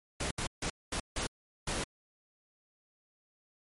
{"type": "noise bursts at uneven times", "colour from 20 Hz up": "pink", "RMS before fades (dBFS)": -34, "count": 6, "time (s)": [[0.2, 0.31], [0.38, 0.47], [0.62, 0.7], [0.92, 1], [1.16, 1.27], [1.67, 1.84]], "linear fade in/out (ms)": 5, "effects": ["MP3 48 kbps"]}